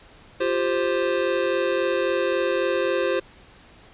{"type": "chord", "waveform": "square", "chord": "F suspended second", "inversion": "none", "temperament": "just", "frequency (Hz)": [349.2, 392.9, 523.8], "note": ["F4", "G4", "C5"], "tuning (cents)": [0, 4, 2], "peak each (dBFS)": [-27, -27, -24], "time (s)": [0.4, 3.2], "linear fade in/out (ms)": 10, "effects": ["pink hiss -50 dBFS RMS until 3.93 s", "resampled to 8000 Hz"]}